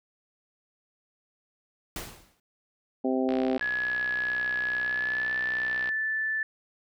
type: noise with exponential decay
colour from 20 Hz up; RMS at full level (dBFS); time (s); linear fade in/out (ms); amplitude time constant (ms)
pink; -33; 1.96-2.4; 2; 95
type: harmonic tone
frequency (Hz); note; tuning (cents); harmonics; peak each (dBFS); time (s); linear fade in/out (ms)
130.2; C3; -8; 2 / 3 / 4 / 5 / 6; -26 / -30 / -32 / -34 / -36; 3.04-3.58; 10
type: click train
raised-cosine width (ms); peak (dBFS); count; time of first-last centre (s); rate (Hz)
0.3; -22; 163; 3.29-5.89; 62.3
type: tone with pitch glide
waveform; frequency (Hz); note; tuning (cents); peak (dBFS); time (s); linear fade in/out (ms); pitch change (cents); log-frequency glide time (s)
sine; 1693 to 1755.7; G#6 to A6; +33 to -4; -26; 3.61-6.43; 2; +63; 4.81-5.39
effects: none